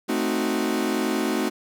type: chord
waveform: 40% pulse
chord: A diminished seventh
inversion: none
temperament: equal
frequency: 220 / 261.6 / 311.1 / 370 Hz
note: A3 / C4 / Eb4 / Gb4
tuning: 0 / 0 / 0 / 0 cents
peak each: -27 dBFS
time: 0.08-1.5 s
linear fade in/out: 20 ms
effects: none